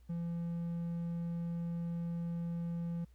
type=tone; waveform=triangle; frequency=169.8 Hz; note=F3; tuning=48 cents flat; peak=-33 dBFS; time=0.09-3.05 s; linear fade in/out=10 ms; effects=added 60 Hz sine -58 dBFS peak until 3.14 s + pink hiss -75 dBFS RMS until 3.14 s